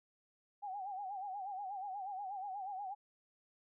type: tone with vibrato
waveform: sine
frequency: 784 Hz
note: G5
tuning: in tune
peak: -40 dBFS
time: 0.62-2.95 s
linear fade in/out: 20 ms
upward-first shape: sine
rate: 8.3 Hz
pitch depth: 100 cents each way
effects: none